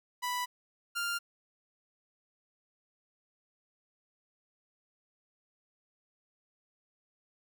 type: tone pair in turn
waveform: sawtooth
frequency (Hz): 987.8 / 1397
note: B5 / F6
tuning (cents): 0 / 0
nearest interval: tritone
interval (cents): 600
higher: second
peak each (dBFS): -28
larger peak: neither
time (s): 0.22-0.46 / 0.95-1.19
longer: neither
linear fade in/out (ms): 20
effects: none